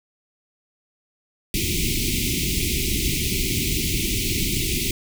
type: band-stop noise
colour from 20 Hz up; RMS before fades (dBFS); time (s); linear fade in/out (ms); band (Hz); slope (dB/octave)
pink; -23; 1.54-4.91; 2; 400 to 2100; 96
effects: none